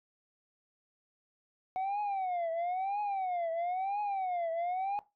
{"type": "tone with vibrato", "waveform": "sine", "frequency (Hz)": 740, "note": "F#5", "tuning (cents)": 0, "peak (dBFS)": -28, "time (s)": [1.76, 4.99], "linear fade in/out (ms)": 0, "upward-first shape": "triangle", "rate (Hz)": 1, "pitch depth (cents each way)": 220, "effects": ["noise-tail reverb RT60 0.2 s tail -17 dB re dry", "tanh soft clip ceiling -30 dBFS"]}